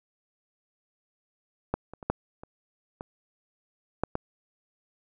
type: clicks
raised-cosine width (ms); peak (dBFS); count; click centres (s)
1; -12 / -27 / -27 / -10 / -28 / -22 / -11 / -14; 8; 1.74 / 1.936 / 2.028 / 2.1 / 2.435 / 3.009 / 4.036 / 4.154
effects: none